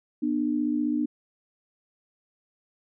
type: tone pair together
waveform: sine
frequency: 244.5 / 299.9 Hz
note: B3 / D4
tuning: -17 / +36 cents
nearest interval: major third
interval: 353 cents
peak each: -27 / -25 dBFS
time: 0.22-1.06 s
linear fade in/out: 10 ms
effects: none